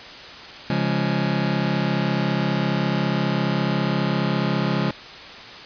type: chord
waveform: sawtooth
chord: Db major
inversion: none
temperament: just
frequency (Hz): 138.59 / 173.24 / 207.9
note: Db3 / F3 / Ab3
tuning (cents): 0 / -14 / +2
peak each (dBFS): -20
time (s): 0.7-4.91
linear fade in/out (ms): 2
effects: white hiss -38 dBFS RMS until 5.65 s + resampled to 11025 Hz